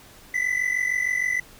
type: tone pair together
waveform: triangle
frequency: 1975.5 / 2022 Hz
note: B6 / B6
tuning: 0 / +40 cents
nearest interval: unison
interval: 40 cents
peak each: -23 dBFS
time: 0.34-1.4 s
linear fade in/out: 5 ms
effects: pink hiss -49 dBFS RMS until 1.59 s